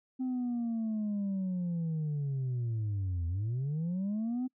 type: linear two-way sweep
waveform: sine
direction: down then up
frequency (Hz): 260 to 82.41 to 260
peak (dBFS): -28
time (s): 0.19-4.48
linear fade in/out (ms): 20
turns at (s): 3.27
effects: noise-tail reverb RT60 0.1 s tail -26 dB re dry + tanh soft clip ceiling -29 dBFS